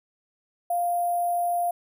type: tone with sample-and-hold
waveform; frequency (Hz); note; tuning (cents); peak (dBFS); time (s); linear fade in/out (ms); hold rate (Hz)
sine; 698.5; F5; 0; -22; 0.7-1.71; 5; 11025
effects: none